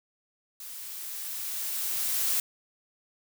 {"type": "noise with level ramp", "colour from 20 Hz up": "blue", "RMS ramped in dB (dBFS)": [-42, -26], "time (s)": [0.6, 2.4], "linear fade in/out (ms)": 2, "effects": []}